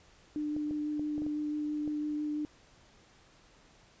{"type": "tone with vibrato", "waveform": "sine", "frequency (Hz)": 299.5, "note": "D4", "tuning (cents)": 34, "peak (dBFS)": -31, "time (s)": [0.36, 2.45], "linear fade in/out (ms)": 0, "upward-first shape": "sine", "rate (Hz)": 6, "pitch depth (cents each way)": 9}
{"type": "clicks", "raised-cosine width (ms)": 2, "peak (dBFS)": -30, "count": 7, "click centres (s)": [0.565, 0.71, 0.995, 1.18, 1.22, 1.265, 1.877]}
{"effects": ["pink hiss -61 dBFS RMS until 4 s", "resampled to 16000 Hz"]}